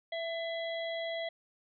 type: harmonic tone with a mistuned harmonic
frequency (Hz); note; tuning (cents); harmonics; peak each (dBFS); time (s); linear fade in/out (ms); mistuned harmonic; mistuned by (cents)
663; E5; +10; 1 / 3 / 5 / 6; -35 / -41 / -43 / -51; 0.12-1.29; 5; 3; +16
effects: none